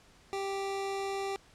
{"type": "tone", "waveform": "25% pulse", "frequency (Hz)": 392.3, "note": "G4", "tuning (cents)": 1, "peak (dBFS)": -29, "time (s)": [0.33, 1.36], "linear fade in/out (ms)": 0, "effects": ["pink hiss -60 dBFS RMS until 1.54 s", "low-pass 8000 Hz 12 dB/octave"]}